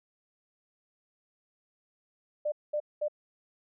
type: tone bursts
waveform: sine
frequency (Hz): 597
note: D5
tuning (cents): +28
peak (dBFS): -27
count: 3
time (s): 2.45-3.083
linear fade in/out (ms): 10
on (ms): 71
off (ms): 210
effects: none